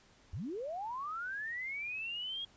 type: linear sweep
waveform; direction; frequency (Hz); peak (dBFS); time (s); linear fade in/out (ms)
sine; up; 62.1 to 3300; -37; 0.33-2.45; 5
effects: pink hiss -64 dBFS RMS until 2.56 s + resampled to 16000 Hz